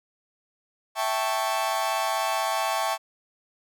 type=chord; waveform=40% pulse; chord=A dominant seventh; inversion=second; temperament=equal; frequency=659.3 / 784 / 880 / 1108.7 Hz; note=E5 / G5 / A5 / C#6; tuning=0 / 0 / 0 / 0 cents; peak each=-29 dBFS; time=0.95-2.98 s; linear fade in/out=50 ms; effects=none